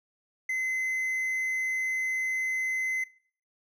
triangle tone, 2049 Hz, C7, 37 cents flat, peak -25 dBFS, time 0.49-3.04 s, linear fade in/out 5 ms, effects noise-tail reverb RT60 0.5 s tail -20 dB re dry

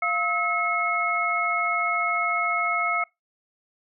sine tone cluster, 694 / 1290 / 2176 Hz, F5 / E6 / C#7, -11 / -38 / -33 cents, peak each -29 / -25 / -25 dBFS, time 0.02-3.04 s, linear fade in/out 5 ms, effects noise-tail reverb RT60 0.2 s tail -24 dB re dry

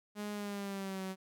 sawtooth tone with pitch glide, 207.7 to 189.36 Hz, G#3 to F#3, 0 to +40 cents, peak -34 dBFS, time 0.15-1.16 s, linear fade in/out 50 ms, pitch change -160 cents, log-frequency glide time 0.32-1.03 s, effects none

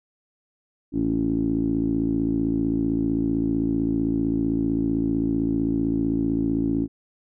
10% pulse tone with low-pass filter, 55.6 Hz, A1, 19 cents sharp, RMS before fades -23 dBFS, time 0.92-6.88 s, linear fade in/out 50 ms, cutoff 300 Hz, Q 7.8, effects none

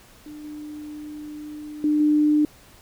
sine tone with level steps, 300.2 Hz, D4, 38 cents sharp, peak -36 / -33 / -17 / -15 dBFS, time 0.26-2.45 s, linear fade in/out 2 ms, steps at 0.44 / 1.84 / 2 s, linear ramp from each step 2 ms, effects pink hiss -51 dBFS RMS until 2.81 s

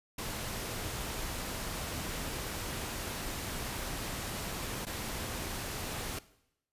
pink noise with dropouts, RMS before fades -38 dBFS, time 0.18-6.19 s, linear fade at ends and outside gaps 5 ms, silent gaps 4.853-4.866 s, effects noise-tail reverb RT60 0.8 s tail -18 dB re dry + resampled to 32000 Hz

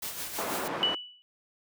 white noise with tremolo, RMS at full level -35 dBFS, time 0.02-0.68 s, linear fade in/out 5 ms, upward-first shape sine, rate 6.2 Hz, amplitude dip 50%
white band-pass noise, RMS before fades -34 dBFS, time 0.38-0.95 s, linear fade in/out 5 ms, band 200 to 1100 Hz, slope 12 dB/octave
sine tone with exponential decay, 2960 Hz, F#7, in tune, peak -20 dBFS, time 0.83-1.22 s, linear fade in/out 0 ms, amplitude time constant 84 ms
effects none

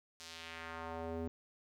square tone with band-pass filter sweep, 82.41 Hz, E2, in tune, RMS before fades -44 dBFS, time 0.2-1.28 s, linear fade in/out 0 ms, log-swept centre 5700 to 320 Hz, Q 1.3, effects 12-bit

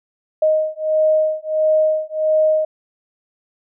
sine beating tone pair, 622.3 / 623.8 Hz, D#5 / D#5, 0 / +4 cents, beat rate 1.5 Hz, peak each -17 dBFS, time 0.42-2.65 s, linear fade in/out 5 ms, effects none

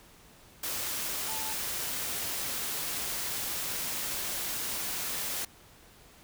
sine tone in noise, 876 Hz, A5, 8 cents flat, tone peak -40 dBFS, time 1.28-1.53 s, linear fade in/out 5 ms, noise white, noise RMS -34 dBFS, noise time 0.63-5.45 s, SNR -9 dB, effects pink hiss -56 dBFS RMS until 6.23 s

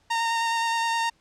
sawtooth tone with vibrato, 920 Hz, A#5, 23 cents flat, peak -19 dBFS, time 0.1-1.1 s, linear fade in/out 10 ms, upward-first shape square, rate 9.6 Hz, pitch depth 11 cents each way, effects pink hiss -64 dBFS RMS until 1.2 s + low-pass 7000 Hz 12 dB/octave

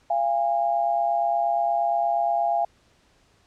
sine tone pair together, 686.5 / 815 Hz, F5 / G#5, -30 / -33 cents, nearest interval minor third, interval 297 cents, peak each -22 / -24 dBFS, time 0.1-2.65 s, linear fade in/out 5 ms, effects pink hiss -61 dBFS RMS until 3.46 s + low-pass 7000 Hz 12 dB/octave

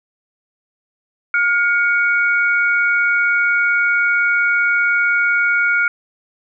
sine tone pair together, 1420.6 / 2235 Hz, F6 / C#7, +29 / +14 cents, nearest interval minor sixth, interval 785 cents, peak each -14 / -18 dBFS, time 1.34-5.88 s, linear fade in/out 2 ms, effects none

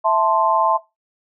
sine chord, A minor, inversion second, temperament equal, 659.3 / 880 / 1046.5 Hz, E5 / A5 / C6, 0 / 0 / 0 cents, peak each -18 dBFS, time 0.04-0.78 s, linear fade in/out 20 ms, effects noise-tail reverb RT60 0.2 s tail -17 dB re dry

